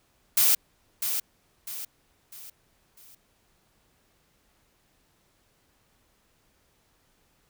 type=noise with echo; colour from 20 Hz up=blue; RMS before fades=-20 dBFS; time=0.37-0.55 s; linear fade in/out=5 ms; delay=650 ms; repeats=4; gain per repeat=-8 dB; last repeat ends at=3.15 s; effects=pink hiss -67 dBFS RMS until 7.49 s